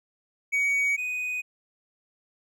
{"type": "tone pair in turn", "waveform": "triangle", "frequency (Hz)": [2252, 2492], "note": ["C#7", "D#7"], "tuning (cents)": [27, 2], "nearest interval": "major second", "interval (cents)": 175, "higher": "second", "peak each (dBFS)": [-20, -26], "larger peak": "first", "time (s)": [[0.52, 0.97], [0.97, 1.42]], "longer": "neither", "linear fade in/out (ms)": 20, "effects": []}